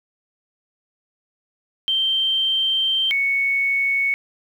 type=tone pair in turn; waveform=sine; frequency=3136 / 2217 Hz; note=G7 / C#7; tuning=0 / 0 cents; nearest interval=tritone; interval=600 cents; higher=first; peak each=-17 dBFS; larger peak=neither; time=1.88-3.11 / 3.11-4.14 s; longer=first; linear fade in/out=0 ms; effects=8-bit